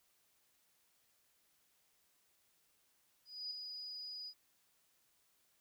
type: tone with ADSR envelope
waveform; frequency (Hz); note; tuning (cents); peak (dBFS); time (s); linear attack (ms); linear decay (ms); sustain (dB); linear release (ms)
sine; 4938; D#8; -14; -39; 3.25-4.34; 260; 4; -5; 65
effects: white hiss -75 dBFS RMS until 5.6 s